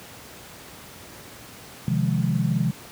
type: chord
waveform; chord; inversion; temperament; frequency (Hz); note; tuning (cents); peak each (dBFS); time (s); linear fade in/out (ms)
sine; F minor seventh; second; equal; 130.81 / 155.56 / 174.61 / 207.7; C3 / Eb3 / F3 / Ab3; 0 / 0 / 0 / 0; -24 / -25 / -25 / -27; 1.88-2.71; 0
effects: pink hiss -43 dBFS RMS until 2.91 s + high-pass 80 Hz 12 dB/octave